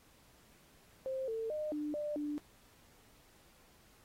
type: tone with pitch steps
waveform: sine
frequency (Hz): 527 / 448.7 / 609 / 298.6 / 595 / 295.3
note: C5 / A4 / D#5 / D4 / D5 / D4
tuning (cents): +12 / +34 / -37 / +29 / +22 / +10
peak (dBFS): -35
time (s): 1.06-2.38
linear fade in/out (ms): 0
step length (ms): 220
effects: pink hiss -65 dBFS RMS until 4.04 s + AAC 48 kbps